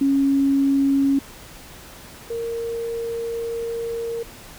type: tone pair in turn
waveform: sine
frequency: 275.4 / 463.2 Hz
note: C#4 / A#4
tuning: -11 / -11 cents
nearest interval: major sixth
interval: 900 cents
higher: second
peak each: -15 / -24 dBFS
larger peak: first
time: 0.01-1.19 / 2.3-4.23 s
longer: second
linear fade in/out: 5 ms
effects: pink hiss -42 dBFS RMS until 4.58 s